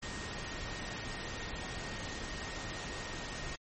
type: tone in noise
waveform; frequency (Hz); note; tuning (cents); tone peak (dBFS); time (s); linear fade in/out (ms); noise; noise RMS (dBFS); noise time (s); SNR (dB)
sine; 1860; A#6; -4; -48; 0.02-3.56; 10; pink; -41; 0.02-3.56; -10
effects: low-pass 12000 Hz 12 dB/octave + MP3 32 kbps